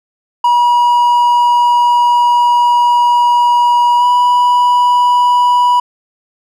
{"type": "tone with pitch glide", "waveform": "triangle", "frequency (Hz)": [964, 978.6], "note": ["B5", "B5"], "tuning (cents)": [-42, -16], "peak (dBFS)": -5, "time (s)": [0.44, 5.8], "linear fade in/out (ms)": 5, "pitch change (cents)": 26, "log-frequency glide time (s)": [3.98, 4.04], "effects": []}